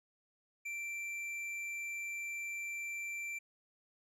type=tone with tanh clipping; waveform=sine; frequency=2349 Hz; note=D7; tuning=in tune; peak=-40 dBFS; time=0.65-3.39 s; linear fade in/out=10 ms; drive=9 dB; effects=none